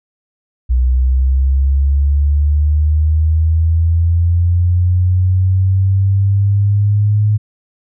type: linear sweep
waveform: sine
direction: up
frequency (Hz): 61.74 to 106.1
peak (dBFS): -9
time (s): 0.69-7.38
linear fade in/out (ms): 20
effects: none